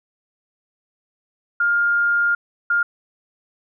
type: tone bursts at uneven times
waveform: sine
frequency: 1409 Hz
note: F6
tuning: 15 cents sharp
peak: -15 dBFS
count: 2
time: 1.6-2.35 / 2.7-2.83 s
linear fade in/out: 5 ms
effects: none